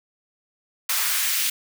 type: noise with high-pass filter sweep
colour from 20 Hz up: white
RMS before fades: -23 dBFS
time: 0.89-1.5 s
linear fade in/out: 5 ms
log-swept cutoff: 1100 to 2300 Hz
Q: 1.2
effects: none